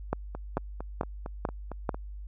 two click trains, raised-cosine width 1 ms, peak -13 / -23 dBFS, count 5 / 8, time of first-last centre 0.13-1.892 / 0.35-1.945 s, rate 2.27 / 4.39 Hz, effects added 50 Hz sine -38 dBFS peak until 2.27 s

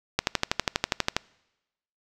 click train, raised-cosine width 0.2 ms, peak -4 dBFS, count 13, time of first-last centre 0.19-1.166 s, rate 12.3 Hz, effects noise-tail reverb RT60 1.0 s tail -25 dB re dry

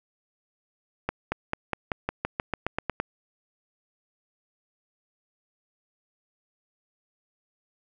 accelerating click train, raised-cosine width 0.5 ms, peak -11 dBFS, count 13, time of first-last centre 1.09-3 s, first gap 230 ms, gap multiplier 0.93, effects none

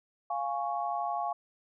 sine chord, Db major, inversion first, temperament equal, 698.5 / 830.6 / 1108.7 Hz, F5 / Ab5 / Db6, 0 / 0 / 0 cents, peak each -33 / -34 / -36 dBFS, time 0.3-1.33 s, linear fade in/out 5 ms, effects none

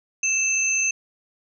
sine tone pair together, 2637 / 6272 Hz, E7 / G8, 0 / 0 cents, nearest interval octave + minor third, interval 1500 cents, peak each -22 dBFS, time 0.23-0.91 s, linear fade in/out 5 ms, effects none

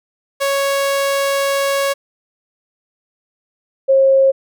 sawtooth / sine tone pair in turn, 554.4 / 538 Hz, C#5 / C5, 0 / +48 cents, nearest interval minor second, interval 52 cents, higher first, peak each -11 / -8 dBFS, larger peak second, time 0.4-1.94 / 3.88-4.32 s, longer first, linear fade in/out 20 ms, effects none

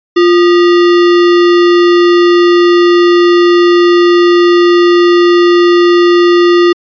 sine tone with sample-and-hold, 349.2 Hz, F4, in tune, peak -3 dBFS, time 0.16-6.73 s, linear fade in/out 10 ms, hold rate 1575 Hz, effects resampled to 11025 Hz

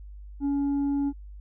sine tone with tanh clipping, 281.8 Hz, C#4, 29 cents sharp, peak -24 dBFS, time 0.4-1.13 s, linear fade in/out 50 ms, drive 3 dB, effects added 50 Hz sine -40 dBFS peak until 1.4 s

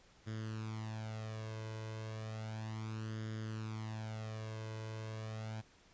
sawtooth tone with flanger, 109.8 Hz, A2, 3 cents flat, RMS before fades -43 dBFS, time 0.26-5.62 s, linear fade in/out 20 ms, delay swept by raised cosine 0.59 to 1.99 ms, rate 0.33 Hz, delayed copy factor +0.7, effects pink hiss -65 dBFS RMS until 5.93 s + resampled to 16000 Hz

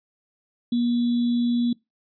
sine tone with sample-and-hold, 239.2 Hz, A#3, 45 cents sharp, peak -19 dBFS, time 0.72-1.73 s, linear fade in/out 5 ms, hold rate 3675 Hz, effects noise-tail reverb RT60 0.2 s tail -23 dB re dry + resampled to 11025 Hz

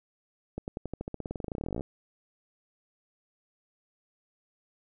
accelerating click train, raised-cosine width 2 ms, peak -21 dBFS, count 29, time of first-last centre 0.58-1.809 s, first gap 99 ms, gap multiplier 0.93, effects none

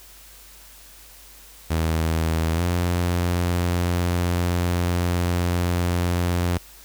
sawtooth tone with pitch glide, 81 to 87.82 Hz, E2 to F2, -30 to +10 cents, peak -16 dBFS, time 1.7-6.58 s, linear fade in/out 10 ms, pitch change +140 cents, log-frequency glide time 2.54-2.62 s, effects added 50 Hz sine -50 dBFS peak until 6.84 s + white hiss -47 dBFS RMS until 6.84 s

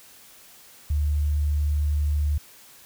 sine tone, 73.9 Hz, D2, 11 cents sharp, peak -20 dBFS, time 0.9-2.38 s, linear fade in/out 5 ms, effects white hiss -50 dBFS RMS until 2.85 s

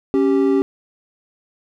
triangle tone pair together, 276.2 / 390.6 Hz, C#4 / G4, -6 / -6 cents, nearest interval tritone, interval 600 cents, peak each -14 dBFS, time 0.14-0.62 s, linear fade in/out 0 ms, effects none

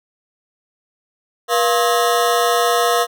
25% pulse ring-modulated tone, 587.3 Hz, D5, in tune, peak -7 dBFS, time 1.48-3.07 s, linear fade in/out 50 ms, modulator 107 Hz, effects none

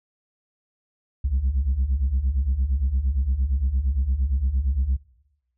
sine beating tone pair, 61 / 69.7 Hz, B1 / C#2, -21 / +10 cents, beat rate 8.7 Hz, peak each -23 / -20 dBFS, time 1.24-4.97 s, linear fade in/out 10 ms, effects noise-tail reverb RT60 0.9 s tail -19 dB re dry + tanh soft clip ceiling -16 dBFS

